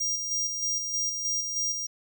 square tone with tremolo, 5700 Hz, F8, 34 cents sharp, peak -26 dBFS, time 0-1.87 s, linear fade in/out 10 ms, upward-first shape square, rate 3.2 Hz, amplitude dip 40%, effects 10-bit

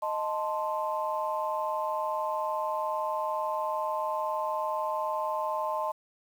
sine chord, A diminished, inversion second, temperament equal, 622.3 / 880 / 1046.5 Hz, Eb5 / A5 / C6, 0 / 0 / 0 cents, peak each -32 dBFS, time 0.02-5.92 s, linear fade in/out 10 ms, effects tanh soft clip ceiling -18 dBFS + 9-bit

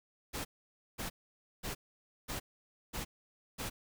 pink noise bursts, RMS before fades -39 dBFS, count 6, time 0.33-3.7 s, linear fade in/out 20 ms, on 120 ms, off 530 ms, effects none

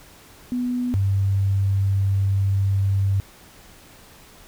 sine tone pair in turn, 246.9 / 97.98 Hz, B3 / G2, 0 / 0 cents, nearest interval octave + major third, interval 1600 cents, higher first, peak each -21 / -17 dBFS, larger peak second, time 0.52-0.94 / 0.94-3.2 s, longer second, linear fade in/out 0 ms, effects pink hiss -48 dBFS RMS until 4.47 s

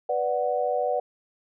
sine chord, B minor, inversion none, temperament equal, 493.9 / 587.3 / 740 Hz, B4 / D5 / F#5, 0 / 0 / 0 cents, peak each -27 dBFS, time 0.09-1 s, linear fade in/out 5 ms, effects none

